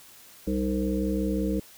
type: harmonic tone with a mistuned harmonic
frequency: 65.41 Hz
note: C2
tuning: in tune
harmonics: 1 / 3 / 5 / 7 / 8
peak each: -31 / -28 / -29 / -33 / -36 dBFS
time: 0.47-1.6 s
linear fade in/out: 5 ms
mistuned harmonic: 5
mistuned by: -96 cents
effects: white hiss -51 dBFS RMS until 1.77 s

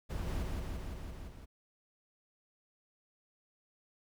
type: noise with echo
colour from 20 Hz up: brown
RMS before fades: -38 dBFS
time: 0.09-0.44 s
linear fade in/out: 20 ms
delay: 170 ms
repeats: 6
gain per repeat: -2 dB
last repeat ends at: 1.46 s
effects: none

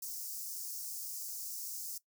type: high-pass noise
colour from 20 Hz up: white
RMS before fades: -42 dBFS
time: 0.02-1.98 s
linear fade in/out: 5 ms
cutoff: 5000 Hz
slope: 48 dB/octave
effects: noise-tail reverb RT60 0.1 s tail -18 dB re dry

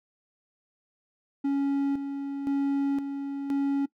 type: tone with tremolo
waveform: triangle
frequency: 278.5 Hz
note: C#4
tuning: 8 cents sharp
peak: -21 dBFS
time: 1.44-3.86 s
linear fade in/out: 10 ms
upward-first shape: square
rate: 0.97 Hz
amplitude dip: 55%
effects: noise-tail reverb RT60 0.1 s tail -20 dB re dry

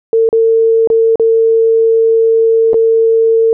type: tone with dropouts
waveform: sine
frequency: 451.7 Hz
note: A4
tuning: 45 cents sharp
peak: -6 dBFS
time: 0.13-3.53 s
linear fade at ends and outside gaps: 1 ms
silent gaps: 0.29-0.328 / 0.874-0.901 / 1.157-1.197 / 2.733-2.742 s
effects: none

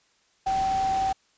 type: tone in noise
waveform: sine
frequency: 770 Hz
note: G5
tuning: 31 cents flat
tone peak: -22 dBFS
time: 0.46-1.13 s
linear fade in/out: 10 ms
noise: pink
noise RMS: -37 dBFS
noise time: 0.46-1.13 s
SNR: +12 dB
effects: white hiss -65 dBFS RMS until 1.37 s + resampled to 16000 Hz

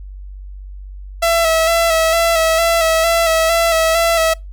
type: tone with vibrato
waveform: sawtooth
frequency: 659.3 Hz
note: E5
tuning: in tune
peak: -8 dBFS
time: 1.22-4.34 s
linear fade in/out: 10 ms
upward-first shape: square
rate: 2.2 Hz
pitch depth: 29 cents each way
effects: noise-tail reverb RT60 0.2 s tail -25 dB re dry + added 48 Hz sine -29 dBFS peak until 4.52 s

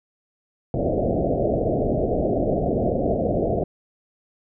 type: low-pass noise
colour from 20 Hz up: white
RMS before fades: -22 dBFS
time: 0.74-3.64 s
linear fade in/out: 2 ms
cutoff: 700 Hz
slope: 96 dB/octave
effects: none

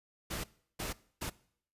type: noise bursts at uneven times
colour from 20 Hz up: pink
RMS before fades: -38 dBFS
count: 3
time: 0.3-0.44 / 0.79-0.93 / 1.21-1.3 s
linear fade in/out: 10 ms
effects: noise-tail reverb RT60 0.6 s tail -21 dB re dry + resampled to 32000 Hz

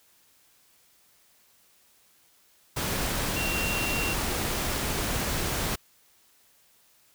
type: tone in noise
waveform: sine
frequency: 2747 Hz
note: F7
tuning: 29 cents flat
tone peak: -30 dBFS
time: 3.36-4.14 s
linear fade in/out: 10 ms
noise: pink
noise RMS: -29 dBFS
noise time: 2.76-5.76 s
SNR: -4 dB
effects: white hiss -62 dBFS RMS until 7.14 s

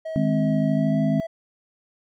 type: tone with pitch glide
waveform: triangle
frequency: 640 to 658.8 Hz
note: D#5 to E5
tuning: +49 to -1 cents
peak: -26 dBFS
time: 0.05-1.27 s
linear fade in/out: 10 ms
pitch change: +50 cents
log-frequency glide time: 0.65-1 s
type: chord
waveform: sine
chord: Ab major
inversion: second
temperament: equal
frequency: 155.56 / 207.7 / 261.6 Hz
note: Eb3 / Ab3 / C4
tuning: 0 / 0 / 0 cents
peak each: -23 dBFS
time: 0.16-1.2 s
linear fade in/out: 0 ms
effects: none

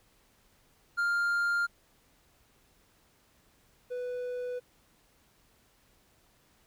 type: tone pair in turn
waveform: triangle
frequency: 1400 / 495 Hz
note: F6 / B4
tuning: +4 / +4 cents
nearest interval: octave + tritone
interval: 1800 cents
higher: first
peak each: -24 / -31 dBFS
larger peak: first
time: 0.97-1.67 / 3.9-4.6 s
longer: neither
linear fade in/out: 20 ms
effects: pink hiss -66 dBFS RMS until 6.66 s

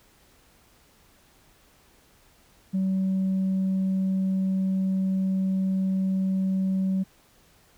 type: tone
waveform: sine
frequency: 190 Hz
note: F#3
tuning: 46 cents sharp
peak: -20 dBFS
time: 2.73-7.04 s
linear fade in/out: 20 ms
effects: tanh soft clip ceiling -20 dBFS + pink hiss -59 dBFS RMS until 7.77 s

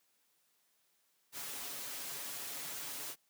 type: noise with comb filter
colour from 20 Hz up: white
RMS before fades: -43 dBFS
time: 1.32-3.16 s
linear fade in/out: 50 ms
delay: 7.1 ms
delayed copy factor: +0.65
effects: white hiss -75 dBFS RMS until 3.29 s + high-pass 150 Hz 12 dB/octave

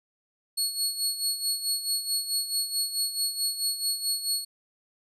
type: tone with tremolo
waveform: 25% pulse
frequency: 4357 Hz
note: C#8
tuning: 31 cents flat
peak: -19 dBFS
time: 0.57-4.45 s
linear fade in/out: 10 ms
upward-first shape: sine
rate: 4.6 Hz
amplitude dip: 70%
effects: none

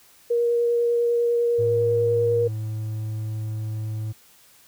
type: tone with vibrato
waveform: sine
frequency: 473.2 Hz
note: A#4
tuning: 26 cents sharp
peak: -18 dBFS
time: 0.3-2.48 s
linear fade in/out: 10 ms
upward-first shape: triangle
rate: 10 Hz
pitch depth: 10 cents each way
type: tone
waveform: triangle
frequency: 108.7 Hz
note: A2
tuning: 21 cents flat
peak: -24 dBFS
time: 1.58-4.13 s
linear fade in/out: 20 ms
effects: white hiss -54 dBFS RMS until 4.67 s

